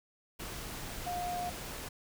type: tone in noise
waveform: sine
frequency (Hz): 711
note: F5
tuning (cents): +31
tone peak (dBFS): -34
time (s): 1.06-1.5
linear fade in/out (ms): 10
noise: pink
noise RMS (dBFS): -42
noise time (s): 0.39-1.89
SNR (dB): +5
effects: none